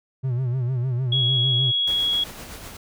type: tone with vibrato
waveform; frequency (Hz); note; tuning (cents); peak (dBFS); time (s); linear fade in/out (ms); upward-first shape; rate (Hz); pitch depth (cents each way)
triangle; 125.9; B2; +34; -19; 0.23-1.72; 20; sine; 6.6; 100
type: tone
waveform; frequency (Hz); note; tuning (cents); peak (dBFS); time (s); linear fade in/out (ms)
sine; 3329; G#7; +3; -19; 1.12-2.24; 5
type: noise with tremolo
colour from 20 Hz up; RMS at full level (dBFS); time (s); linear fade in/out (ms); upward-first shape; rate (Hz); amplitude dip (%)
pink; -37; 1.87-2.77; 5; sine; 7.9; 35
effects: none